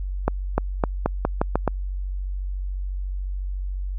accelerating click train, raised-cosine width 1 ms, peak -5 dBFS, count 8, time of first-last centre 0.28-1.677 s, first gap 300 ms, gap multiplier 0.86, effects added 47 Hz sine -25 dBFS peak until 3.98 s

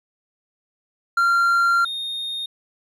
triangle tone pair in turn, 1382 / 3689 Hz, F6 / A#7, -19 / -19 cents, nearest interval octave + perfect fourth, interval 1700 cents, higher second, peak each -13 / -24 dBFS, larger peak first, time 1.17-1.85 / 1.85-2.46 s, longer first, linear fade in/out 5 ms, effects resampled to 32000 Hz

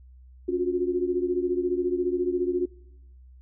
sine tone cluster, 277.9 / 354.8 / 369.2 Hz, C#4 / F4 / F#4, +4 / +27 / -4 cents, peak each -32 / -25 / -28 dBFS, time 0.48-2.66 s, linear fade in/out 10 ms, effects noise-tail reverb RT60 1.0 s tail -24 dB re dry + added 63 Hz sine -47 dBFS peak until 3.41 s

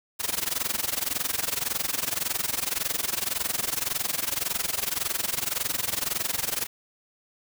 white noise with amplitude modulation, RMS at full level -25 dBFS, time 0.19-6.67 s, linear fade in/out 20 ms, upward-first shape sine, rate 21.8 Hz, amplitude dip 90%, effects none

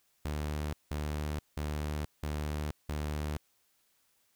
sawtooth tone bursts, 74.9 Hz, D2, 35 cents sharp, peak -29 dBFS, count 5, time 0.25-3.37 s, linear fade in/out 0 ms, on 480 ms, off 180 ms, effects white hiss -72 dBFS RMS until 4.35 s

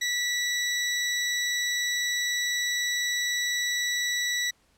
20% pulse tone, 1954 Hz, B6, 19 cents flat, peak -20 dBFS, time 0.01-4.51 s, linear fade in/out 10 ms, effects pink hiss -65 dBFS RMS until 4.77 s + low-pass 11000 Hz 12 dB/octave

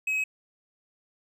triangle tone, 2551 Hz, D#7, 43 cents sharp, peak -23 dBFS, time 0.07-0.24 s, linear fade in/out 5 ms, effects none

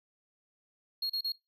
triangle tone bursts, 4288 Hz, C8, 42 cents sharp, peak -29 dBFS, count 3, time 1.02-1.321 s, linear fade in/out 5 ms, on 77 ms, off 35 ms, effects noise-tail reverb RT60 0.2 s tail -18 dB re dry

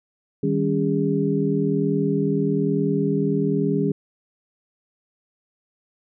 sine tone cluster, 156.2 / 197.3 / 278.4 / 407.8 Hz, D#3 / G3 / C#4 / G#4, +7 / +11 / +8 / -32 cents, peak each -24 dBFS, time 0.43-3.92 s, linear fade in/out 5 ms, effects none

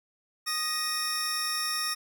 sawtooth tone cluster, 1240 / 1879 / 5450 Hz, D#6 / A#6 / F8, -6 / +13 / -43 cents, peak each -30 / -32 / -28 dBFS, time 0.46-1.95 s, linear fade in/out 20 ms, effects none

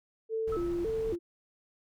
sine tone with vibrato, 392 Hz, G4, in tune, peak -29 dBFS, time 0.29-1.19 s, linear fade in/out 50 ms, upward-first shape square, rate 1.8 Hz, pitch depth 220 cents each way
brown noise, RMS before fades -42 dBFS, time 0.47-1.16 s, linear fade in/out 10 ms
sine tone with exponential decay, 1299 Hz, E6, 26 cents flat, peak -36 dBFS, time 0.52-0.92 s, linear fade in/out 5 ms, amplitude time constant 86 ms
effects none

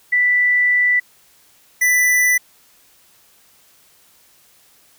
sine / square tone pair in turn, 1975.5 / 1984.5 Hz, B6 / B6, 0 / +8 cents, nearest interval unison, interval 8 cents, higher second, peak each -12 / -13 dBFS, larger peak first, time 0.12-1 / 1.81-2.38 s, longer first, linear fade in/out 10 ms, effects white hiss -53 dBFS RMS until 4.98 s

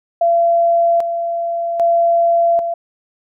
sine tone with tremolo, 680 Hz, F5, 46 cents flat, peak -10 dBFS, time 0.21-2.74 s, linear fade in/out 5 ms, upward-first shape square, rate 0.63 Hz, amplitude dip 55%, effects none

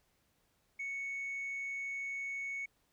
sine tone, 2217 Hz, C#7, in tune, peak -35 dBFS, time 0.79-2.66 s, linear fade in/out 10 ms, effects tanh soft clip ceiling -35 dBFS + pink hiss -75 dBFS RMS until 2.92 s

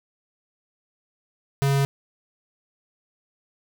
square tone, 138.59 Hz, C#3, in tune, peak -19 dBFS, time 1.62-1.85 s, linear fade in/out 0 ms, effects none

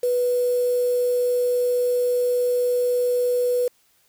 sine tone with quantisation, 491.8 Hz, B4, 7 cents flat, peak -18 dBFS, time 0.03-3.68 s, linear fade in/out 5 ms, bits 6, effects white hiss -62 dBFS RMS until 4.08 s

